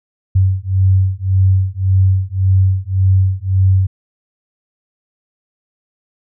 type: beating tone pair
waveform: sine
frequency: 94 / 95.8 Hz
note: F#2 / G2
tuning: +28 / -39 cents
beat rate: 1.8 Hz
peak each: -13 dBFS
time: 0.35-3.87 s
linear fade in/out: 10 ms
effects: none